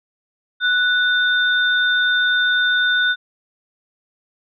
sine tone pair together, 1480 / 3604 Hz, F#6 / A7, 0 / +41 cents, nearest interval octave + minor third, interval 1541 cents, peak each -15 / -21 dBFS, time 0.6-3.16 s, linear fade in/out 50 ms, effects none

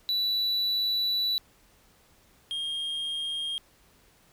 triangle tone pair in turn, 3951 / 3228 Hz, B7 / G#7, 0 / -50 cents, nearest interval minor third, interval 350 cents, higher first, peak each -23 / -28 dBFS, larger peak first, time 0.09-1.38 / 2.51-3.58 s, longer first, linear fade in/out 0 ms, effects pink hiss -61 dBFS RMS until 4.32 s

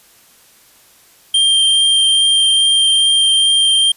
square tone with vibrato, 3174 Hz, G7, 21 cents sharp, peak -10 dBFS, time 1.34-3.92 s, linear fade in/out 5 ms, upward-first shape triangle, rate 2.4 Hz, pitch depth 8 cents each way, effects white hiss -48 dBFS RMS until 3.96 s + resampled to 32000 Hz

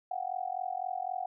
sine tone with amplitude modulation, 740 Hz, F#5, in tune, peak -28 dBFS, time 0.11-1.26 s, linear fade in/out 5 ms, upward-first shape sine, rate 43.9 Hz, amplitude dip 100%, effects none

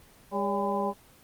harmonic tone with a mistuned harmonic, 201.6 Hz, G3, 49 cents sharp, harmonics 1 / 2 / 3 / 4 / 5, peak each -32 / -32 / -32 / -32 / -32 dBFS, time 0.31-0.94 s, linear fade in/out 50 ms, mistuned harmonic 3, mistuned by -91 cents, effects pink hiss -56 dBFS RMS until 1.23 s + Opus 24 kbps

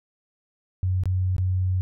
sine tone with dropouts, 92.5 Hz, F#2, in tune, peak -20 dBFS, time 0.83-1.81 s, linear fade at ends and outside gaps 0 ms, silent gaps 1.036-1.056 / 1.365-1.382 s, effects none

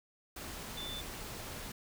sine tone in noise, 3528 Hz, A7, 4 cents sharp, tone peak -41 dBFS, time 0.77-1.01 s, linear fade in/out 5 ms, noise pink, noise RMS -44 dBFS, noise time 0.36-1.72 s, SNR 0 dB, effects none

